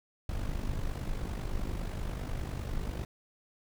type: noise with amplitude modulation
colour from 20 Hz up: brown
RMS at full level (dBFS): -32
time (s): 0.29-3.05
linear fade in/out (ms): 2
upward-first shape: sine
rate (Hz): 50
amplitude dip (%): 65
effects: none